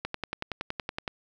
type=click train; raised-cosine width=0.3 ms; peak=-15 dBFS; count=12; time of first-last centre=0.05-1.078 s; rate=10.7 Hz; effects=none